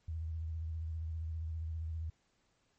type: tone with vibrato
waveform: sine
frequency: 80.6 Hz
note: E2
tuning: 38 cents flat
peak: -36 dBFS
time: 0.08-2.1 s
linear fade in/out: 5 ms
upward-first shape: square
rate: 15 Hz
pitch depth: 41 cents each way
effects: pink hiss -75 dBFS RMS until 2.78 s + MP3 32 kbps